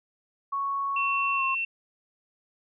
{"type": "tone with pitch glide", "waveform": "sine", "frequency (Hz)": [1108.7, 1070.3], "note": ["C#6", "C6"], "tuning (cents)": [0, 39], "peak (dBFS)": -26, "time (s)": [0.52, 1.55], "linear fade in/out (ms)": 10, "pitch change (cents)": -61, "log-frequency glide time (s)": [1.35, 1.43]}
{"type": "tone", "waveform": "sine", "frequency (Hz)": 2700, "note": "E7", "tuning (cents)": 41, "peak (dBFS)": -26, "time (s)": [0.96, 1.65], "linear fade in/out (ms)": 5}
{"effects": []}